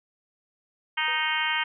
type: harmonic tone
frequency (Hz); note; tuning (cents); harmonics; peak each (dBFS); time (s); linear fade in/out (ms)
311.1; D#4; 0; 3 / 4 / 5 / 6 / 7 / 8 / 9 / 10; -31 / -35 / -31 / -31 / -30 / -35 / -33 / -32; 0.97-1.64; 10
type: tone with exponential decay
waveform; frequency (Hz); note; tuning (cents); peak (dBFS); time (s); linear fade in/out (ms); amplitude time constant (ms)
sine; 493.9; B4; 0; -40; 1.08-1.38; 0; 64
effects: none